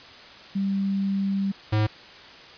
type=tone pair in turn; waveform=sine / square; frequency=196 / 107.3 Hz; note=G3 / A2; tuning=0 / -43 cents; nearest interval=minor seventh; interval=1043 cents; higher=first; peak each=-22 / -20 dBFS; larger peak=second; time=0.55-1.52 / 1.72-1.87 s; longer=first; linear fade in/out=10 ms; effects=white hiss -45 dBFS RMS until 2.57 s + resampled to 11025 Hz